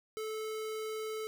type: tone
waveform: square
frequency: 435.5 Hz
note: A4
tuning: 18 cents flat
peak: -37 dBFS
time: 0.17-1.27 s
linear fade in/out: 0 ms
effects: none